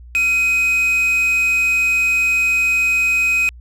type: tone with quantisation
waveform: triangle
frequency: 2513 Hz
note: D#7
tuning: 17 cents sharp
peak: -12 dBFS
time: 0.15-3.49 s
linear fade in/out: 0 ms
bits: 4
effects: added 60 Hz sine -36 dBFS peak until 3.6 s + low-pass 12000 Hz 12 dB/octave